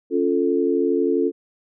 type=chord; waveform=sine; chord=Db augmented; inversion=none; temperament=equal; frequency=277.2 / 349.2 / 440 Hz; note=Db4 / F4 / A4; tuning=0 / 0 / 0 cents; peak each=-22 / -21 / -21 dBFS; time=0.1-1.32 s; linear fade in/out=50 ms; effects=none